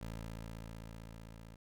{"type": "tone with level ramp", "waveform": "15% pulse", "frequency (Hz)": 55.6, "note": "A1", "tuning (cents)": 19, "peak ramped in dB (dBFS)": [-35, -45], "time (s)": [0.01, 1.56], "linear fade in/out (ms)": 5, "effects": []}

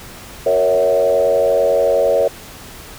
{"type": "tone with frequency modulation", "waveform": "sine", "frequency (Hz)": 554.4, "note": "C#5", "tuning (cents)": 0, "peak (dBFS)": -11, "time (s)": [0.46, 2.28], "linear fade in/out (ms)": 5, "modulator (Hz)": 88.9, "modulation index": 1.2, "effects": ["pink hiss -36 dBFS RMS until 2.98 s"]}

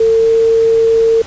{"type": "tone with pitch glide", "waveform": "sine", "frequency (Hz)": [449.7, 453.1], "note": ["A4", "A#4"], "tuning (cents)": [38, -49], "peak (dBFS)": -7, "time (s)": [0, 1.22], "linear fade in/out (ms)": 5, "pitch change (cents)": 13, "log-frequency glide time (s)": [0.11, 0.29], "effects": ["pink hiss -32 dBFS RMS until 1.26 s", "resampled to 16000 Hz"]}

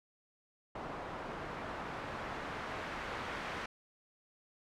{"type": "noise with low-pass filter sweep", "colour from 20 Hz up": "white", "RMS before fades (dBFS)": -42, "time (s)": [0.75, 3.66], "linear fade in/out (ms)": 5, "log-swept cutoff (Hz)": [1000, 1800], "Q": 0.92, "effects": []}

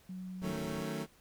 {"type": "tone", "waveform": "sine", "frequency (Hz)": 185, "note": "F#3", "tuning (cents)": 0, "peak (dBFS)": -40, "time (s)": [0.09, 0.52], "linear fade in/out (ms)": 5}
{"type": "chord", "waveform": "25% pulse", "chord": "D# half-diminished seventh", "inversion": "none", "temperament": "equal with one note detuned", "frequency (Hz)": [155.56, 185, 221.4, 277.2], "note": ["D#3", "F#3", "A3", "C#4"], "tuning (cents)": [0, 0, 11, 0], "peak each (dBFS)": [-37, -39, -36, -42], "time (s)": [0.41, 1.07], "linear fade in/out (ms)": 50}
{"type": "click train", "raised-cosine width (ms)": 5, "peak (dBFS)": -39, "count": 15, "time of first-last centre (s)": [0.42, 0.811], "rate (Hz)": 35.8}
{"effects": ["pink hiss -64 dBFS RMS until 1.2 s"]}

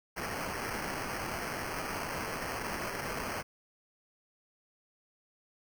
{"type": "noise with sample-and-hold", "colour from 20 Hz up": "white", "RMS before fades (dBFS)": -37, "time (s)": [0.16, 3.43], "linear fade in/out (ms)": 20, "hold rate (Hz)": 3675, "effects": []}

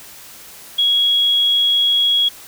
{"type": "tone", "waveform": "sine", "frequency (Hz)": 3322, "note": "G#7", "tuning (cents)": 0, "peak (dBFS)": -12, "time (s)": [0.78, 2.29], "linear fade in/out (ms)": 10, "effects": ["white hiss -39 dBFS RMS until 2.47 s"]}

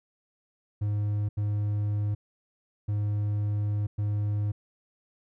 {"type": "tone bursts at uneven times", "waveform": "triangle", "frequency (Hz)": 103.83, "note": "G#2", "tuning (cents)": 0, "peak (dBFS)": -23, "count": 4, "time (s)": [[0.81, 1.29], [1.37, 2.15], [2.88, 3.87], [3.98, 4.52]], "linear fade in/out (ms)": 10, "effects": []}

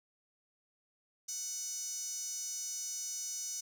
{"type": "tone with high-pass filter", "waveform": "sawtooth", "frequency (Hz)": 740, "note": "F#5", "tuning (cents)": 0, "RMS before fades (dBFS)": -40, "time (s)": [1.28, 3.61], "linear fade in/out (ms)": 10, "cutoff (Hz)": 6100, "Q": 6.4, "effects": []}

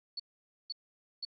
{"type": "tone bursts", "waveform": "sine", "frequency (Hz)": 4435, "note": "C#8", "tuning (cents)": 0, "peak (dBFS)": -35, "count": 3, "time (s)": [0.17, 1.251], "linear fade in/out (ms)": 5, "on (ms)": 27, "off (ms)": 500, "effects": []}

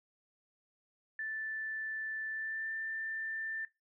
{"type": "tone with pitch glide", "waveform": "sine", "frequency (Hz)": [1760, 1781.5], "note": ["A6", "A6"], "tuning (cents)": [0, 21], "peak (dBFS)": -36, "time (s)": [1.19, 3.65], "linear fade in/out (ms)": 2, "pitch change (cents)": 21, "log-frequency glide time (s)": [2.3, 2.72], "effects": ["noise-tail reverb RT60 0.2 s tail -20 dB re dry"]}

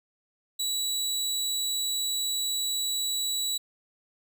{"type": "tone", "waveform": "25% pulse", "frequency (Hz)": 3924, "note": "B7", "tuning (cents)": -12, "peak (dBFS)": -23, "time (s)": [0.59, 3.58], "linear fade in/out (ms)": 10, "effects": []}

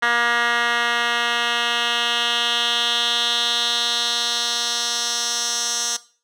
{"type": "tone with band-pass filter sweep", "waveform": "10% pulse", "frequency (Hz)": 237.2, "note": "A#3", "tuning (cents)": 30, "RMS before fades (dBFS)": -21, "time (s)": [0.02, 5.97], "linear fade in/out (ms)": 10, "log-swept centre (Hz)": [1900, 6000], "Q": 2.7, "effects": ["noise-tail reverb RT60 0.4 s tail -17 dB re dry"]}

